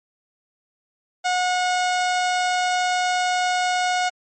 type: tone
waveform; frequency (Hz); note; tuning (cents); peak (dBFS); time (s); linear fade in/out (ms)
sawtooth; 727; F#5; -31; -15; 1.24-4.1; 20
effects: MP3 32 kbps